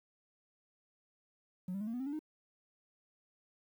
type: tone with pitch steps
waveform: triangle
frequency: 182.4 / 196.62 / 212 / 228.5 / 246.3 / 265.5 / 286.2 / 308.5 Hz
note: F#3 / G3 / G#3 / A#3 / B3 / C4 / D4 / D#4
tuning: -24 / +5 / +36 / -34 / -5 / +25 / -45 / -15 cents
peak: -33 dBFS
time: 1.68-2.192 s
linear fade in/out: 5 ms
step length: 64 ms
effects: tanh soft clip ceiling -32 dBFS + 11-bit